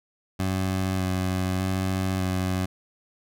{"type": "tone with vibrato", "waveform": "20% pulse", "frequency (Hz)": 93.6, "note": "F#2", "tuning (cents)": 20, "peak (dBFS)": -19, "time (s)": [0.39, 2.66], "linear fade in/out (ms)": 10, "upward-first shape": "square", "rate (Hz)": 0.83, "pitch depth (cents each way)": 14, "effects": []}